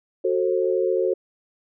sine chord, F# diminished, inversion none, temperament just, 370 / 444 / 532.8 Hz, F#4 / A4 / C5, 0 / +16 / +31 cents, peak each -22 / -24 / -24 dBFS, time 0.24-1.14 s, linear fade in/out 10 ms, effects none

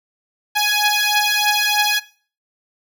10% pulse beating tone pair, 833 / 836.2 Hz, G#5 / G#5, +5 / +12 cents, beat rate 3.2 Hz, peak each -10 dBFS, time 0.55-2 s, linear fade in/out 20 ms, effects noise-tail reverb RT60 0.4 s tail -18 dB re dry

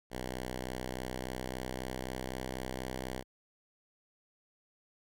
5% pulse tone with pitch glide, 63.1 to 64.13 Hz, B1 to C2, +38 to -34 cents, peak -26 dBFS, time 0.1-3.24 s, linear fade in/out 50 ms, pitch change +28 cents, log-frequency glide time 0.45-2.45 s, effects none

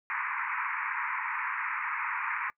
pink band-pass noise, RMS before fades -33 dBFS, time 0.1-2.5 s, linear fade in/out 0 ms, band 910 to 2400 Hz, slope 96 dB/octave, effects noise-tail reverb RT60 0.1 s tail -23 dB re dry

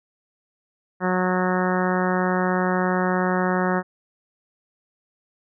harmonic tone, 183.1 Hz, F#3, 18 cents flat, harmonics 1 / 2 / 3 / 4 / 5 / 6 / 7 / 8 / 9 / 10, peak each -23 / -26 / -28 / -29 / -30 / -31 / -31 / -32 / -33 / -33 dBFS, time 1-3.83 s, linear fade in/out 50 ms, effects none

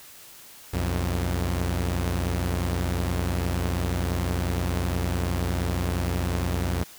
sawtooth tone pair together, 62.7 / 88.67 Hz, B1 / F2, +27 / +27 cents, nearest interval tritone, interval 600 cents, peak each -24 / -22 dBFS, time 0.73-6.84 s, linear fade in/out 10 ms, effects white hiss -47 dBFS RMS until 6.98 s

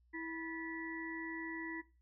harmonic tone with a mistuned harmonic, 326.1 Hz, E4, 19 cents flat, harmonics 1 / 3 / 5 / 6, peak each -43 / -52 / -52 / -44 dBFS, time 0.13-1.82 s, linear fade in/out 20 ms, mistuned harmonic 5, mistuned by +110 cents, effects noise-tail reverb RT60 0.3 s tail -17 dB re dry + added 60 Hz sine -67 dBFS peak until 2.01 s

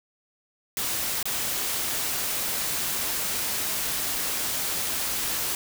white noise with dropouts, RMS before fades -28 dBFS, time 0.77-5.55 s, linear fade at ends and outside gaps 1 ms, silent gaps 1.228-1.255 s, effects none

